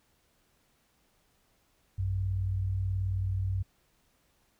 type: tone pair together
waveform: sine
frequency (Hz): 56.67 / 95.3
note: A#1 / G2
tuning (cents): -48 / -48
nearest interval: major sixth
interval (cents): 900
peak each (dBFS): -36 / -28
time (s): 1.98-3.63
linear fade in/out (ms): 10
effects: pink hiss -70 dBFS RMS until 4.59 s